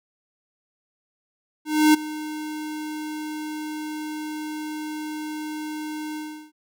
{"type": "tone with ADSR envelope", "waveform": "square", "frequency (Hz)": 306.2, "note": "D#4", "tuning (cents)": -28, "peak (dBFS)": -12, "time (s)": [1.65, 6.52], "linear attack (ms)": 290, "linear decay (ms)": 12, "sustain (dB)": -18, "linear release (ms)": 360, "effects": []}